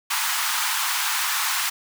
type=high-pass noise; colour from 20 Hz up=pink; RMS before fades=-24 dBFS; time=0.1-1.7 s; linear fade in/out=10 ms; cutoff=870 Hz; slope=48 dB/octave; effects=none